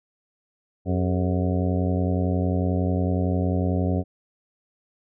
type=harmonic tone with a mistuned harmonic; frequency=91 Hz; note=F#2; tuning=28 cents flat; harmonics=1 / 2 / 3 / 4 / 5 / 6 / 7 / 8; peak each=-23 / -26 / -28 / -33 / -35 / -34 / -35 / -37 dBFS; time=0.85-4.04 s; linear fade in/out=50 ms; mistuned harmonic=4; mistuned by=+120 cents; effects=none